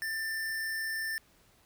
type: tone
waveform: square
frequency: 1783 Hz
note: A6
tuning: 22 cents sharp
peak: -33 dBFS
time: 0.02-1.18 s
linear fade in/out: 0 ms
effects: pink hiss -64 dBFS RMS until 1.65 s

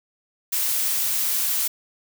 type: noise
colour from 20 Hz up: blue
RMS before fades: -23 dBFS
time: 0.52-1.68 s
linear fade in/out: 10 ms
effects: none

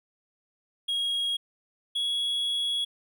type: tone pair in turn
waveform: triangle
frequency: 3289 / 3346 Hz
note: G#7 / G#7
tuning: -18 / +12 cents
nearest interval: unison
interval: 30 cents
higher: second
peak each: -24 dBFS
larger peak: neither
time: 0.88-1.37 / 1.95-2.85 s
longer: second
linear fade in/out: 10 ms
effects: none

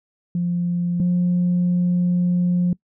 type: tone pair in turn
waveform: sine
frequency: 174.61 / 177.46 Hz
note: F3 / F3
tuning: 0 / +28 cents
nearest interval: unison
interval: 28 cents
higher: second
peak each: -18 / -14 dBFS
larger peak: second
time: 0.35-1 / 1-2.73 s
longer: second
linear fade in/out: 2 ms
effects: noise-tail reverb RT60 0.1 s tail -24 dB re dry + tanh soft clip ceiling -13 dBFS

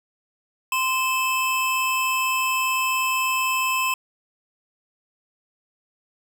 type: tone pair together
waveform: square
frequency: 1037.4 / 2614 Hz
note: C6 / E7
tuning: -15 / -15 cents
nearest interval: octave + major third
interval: 1600 cents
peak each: -24 dBFS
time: 0.72-3.94 s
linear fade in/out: 2 ms
effects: none

